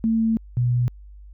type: tone pair in turn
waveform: sine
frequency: 224.3 / 122.3 Hz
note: A3 / B2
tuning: +34 / -16 cents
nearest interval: major seventh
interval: 1050 cents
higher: first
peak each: -17 dBFS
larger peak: neither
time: 0.04-0.37 / 0.57-0.88 s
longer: first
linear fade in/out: 0 ms
effects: added 50 Hz sine -40 dBFS peak until 1.33 s